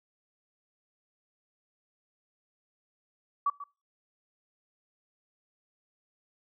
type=tone with echo; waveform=sine; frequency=1142 Hz; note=D6; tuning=49 cents flat; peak=-23 dBFS; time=3.46-3.5 s; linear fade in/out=5 ms; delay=140 ms; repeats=1; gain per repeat=-14 dB; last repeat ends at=3.64 s; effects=noise-tail reverb RT60 0.3 s tail -23 dB re dry